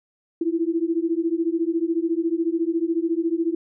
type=beating tone pair; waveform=sine; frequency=325.4 / 339.4 Hz; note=E4 / F4; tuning=-22 / -49 cents; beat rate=14 Hz; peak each=-23 dBFS; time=0.41-3.55 s; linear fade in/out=5 ms; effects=none